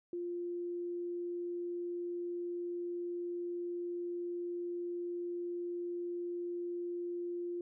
sine tone, 349.2 Hz, F4, in tune, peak -36 dBFS, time 0.13-7.61 s, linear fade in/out 2 ms, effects none

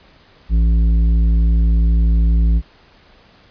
triangle tone with tanh clipping, 56.1 Hz, A1, 34 cents sharp, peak -12 dBFS, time 0.49-2.62 s, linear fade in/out 50 ms, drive 13 dB, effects pink hiss -49 dBFS RMS until 3.5 s + resampled to 11025 Hz

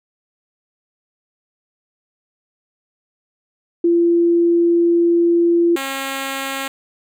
sine / 5% pulse tone pair in turn, 341.5 / 271 Hz, F4 / C#4, -39 / -39 cents, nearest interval major third, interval 400 cents, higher first, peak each -11 dBFS, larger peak neither, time 3.84-5.76 / 5.76-6.68 s, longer first, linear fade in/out 5 ms, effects none

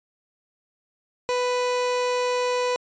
30% pulse tone, 495.6 Hz, B4, 6 cents sharp, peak -19 dBFS, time 1.29-2.76 s, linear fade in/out 0 ms, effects resampled to 16000 Hz

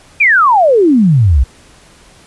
sine exponential sweep, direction down, 2498 to 58.27 Hz, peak -5 dBFS, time 0.2-1.44 s, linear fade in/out 10 ms, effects pink hiss -43 dBFS RMS until 2.26 s + resampled to 24000 Hz

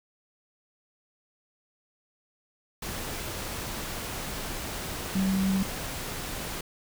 sine tone in noise, 191.7 Hz, G3, 38 cents flat, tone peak -23 dBFS, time 5.15-5.63 s, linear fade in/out 5 ms, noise pink, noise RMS -35 dBFS, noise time 2.82-6.61 s, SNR +9 dB, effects none

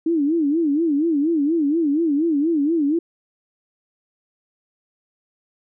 sine tone with vibrato, 308.3 Hz, D#4, 16 cents flat, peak -16 dBFS, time 0.06-2.99 s, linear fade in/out 5 ms, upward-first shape sine, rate 4.2 Hz, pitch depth 170 cents each way, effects none

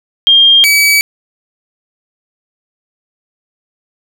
sine / sawtooth tone pair in turn, 3210 / 2284 Hz, G7 / D7, +40 / -49 cents, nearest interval tritone, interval 589 cents, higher first, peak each -3 dBFS, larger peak neither, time 0.27-0.64 / 0.64-1.01 s, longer neither, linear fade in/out 0 ms, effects none

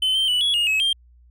triangle tone with pitch steps, 3052 / 3128 / 2962 / 3363 / 2853 / 2569 / 3187 Hz, G7 / G7 / F#7 / G#7 / F7 / E7 / G7, -47 / -4 / +1 / +21 / +36 / -45 / +28 cents, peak -16 dBFS, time 0.02-0.93 s, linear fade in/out 5 ms, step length 130 ms, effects added 60 Hz sine -49 dBFS peak until 1.3 s

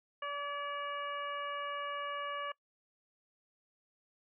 harmonic tone with a mistuned harmonic, 575 Hz, D5, 37 cents flat, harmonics 1 / 2 / 3 / 4 / 5, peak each -43 / -38 / -44 / -49 / -47 dBFS, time 0.22-2.52 s, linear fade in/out 5 ms, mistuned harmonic 3, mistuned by -19 cents, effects noise-tail reverb RT60 0.1 s tail -24 dB re dry

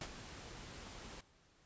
pink noise with ADSR envelope, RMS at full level -42 dBFS, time 0.01-1.21 s, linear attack 3 ms, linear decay 63 ms, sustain -9 dB, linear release 6 ms, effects pink hiss -69 dBFS RMS until 1.65 s + resampled to 16000 Hz

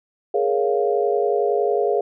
sine chord, Bb minor seventh, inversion third, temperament equal, 415.3 / 466.2 / 554.4 / 698.5 Hz, Ab4 / Bb4 / Db5 / F5, 0 / 0 / 0 / 0 cents, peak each -20 / -23 / -25 / -24 dBFS, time 0.34-2.01 s, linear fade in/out 5 ms, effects none

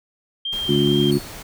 sine tone with vibrato, 3173 Hz, G7, 20 cents sharp, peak -23 dBFS, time 0.45-1.11 s, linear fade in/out 5 ms, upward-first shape sine, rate 2.3 Hz, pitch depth 16 cents each way
pink noise, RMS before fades -36 dBFS, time 0.52-1.43 s, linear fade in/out 10 ms
harmonic tone, 71.5 Hz, D2, 46 cents flat, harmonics 2 / 3 / 4 / 5, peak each -21 / -21 / -22 / -19 dBFS, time 0.68-1.19 s, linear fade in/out 20 ms
sawtooth tone with exponential decay, 4400 Hz, C#8, 14 cents flat, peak -26 dBFS, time 1.12-1.42 s, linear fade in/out 2 ms, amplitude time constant 64 ms
effects none

